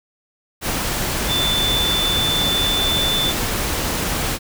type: tone in noise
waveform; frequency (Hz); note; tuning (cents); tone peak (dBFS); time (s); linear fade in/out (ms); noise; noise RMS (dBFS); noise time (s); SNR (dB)
sine; 3520; A7; 0; -18; 1.27-3.34; 50; pink; -22; 0.61-4.39; +1
effects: none